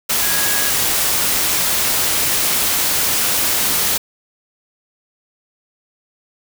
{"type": "tone in noise", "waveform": "sine", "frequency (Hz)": 1657, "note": "G#6", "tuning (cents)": -4, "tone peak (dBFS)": -25, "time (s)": [0.22, 0.7], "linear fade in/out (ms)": 10, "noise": "white", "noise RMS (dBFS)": -17, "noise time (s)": [0.09, 3.98], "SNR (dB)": -11, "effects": []}